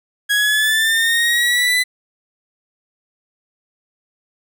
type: linear sweep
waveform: 30% pulse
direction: up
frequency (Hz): 1652 to 2010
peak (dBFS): -11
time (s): 0.29-1.84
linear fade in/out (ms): 20
effects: none